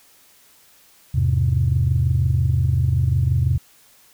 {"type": "chord", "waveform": "sine", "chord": "E augmented", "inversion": "none", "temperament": "just", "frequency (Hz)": [82.41, 103.01, 128.76], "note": ["E2", "G#2", "B#2"], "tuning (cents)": [0, -14, -27], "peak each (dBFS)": [-19, -21, -18], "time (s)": [1.14, 3.58], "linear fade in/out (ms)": 10, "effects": ["tanh soft clip ceiling -8 dBFS", "white hiss -53 dBFS RMS until 4.13 s"]}